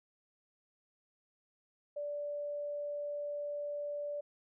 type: tone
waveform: sine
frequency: 583 Hz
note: D5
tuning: 13 cents flat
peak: -36 dBFS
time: 1.96-4.21 s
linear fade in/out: 10 ms
effects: none